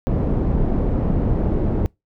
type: low-pass noise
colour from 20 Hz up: pink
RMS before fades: -19 dBFS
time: 0.07-1.86 s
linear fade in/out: 0 ms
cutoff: 410 Hz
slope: 12 dB/octave
effects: noise-tail reverb RT60 0.2 s tail -25 dB re dry